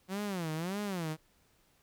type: tone with vibrato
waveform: sawtooth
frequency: 180 Hz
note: F#3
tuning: 47 cents flat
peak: -30 dBFS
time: 0.08-1.17 s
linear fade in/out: 50 ms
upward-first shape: sine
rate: 1.7 Hz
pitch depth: 250 cents each way
effects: pink hiss -69 dBFS RMS until 1.82 s